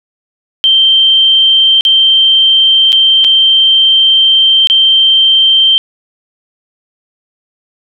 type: tone with dropouts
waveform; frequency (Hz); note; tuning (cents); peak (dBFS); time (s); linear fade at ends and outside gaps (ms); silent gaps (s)
sine; 3136; G7; 0; -4; 0.64-5.78; 0; 1.809-1.851 / 2.921-2.928 / 3.243-3.247 / 4.672-4.699
effects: none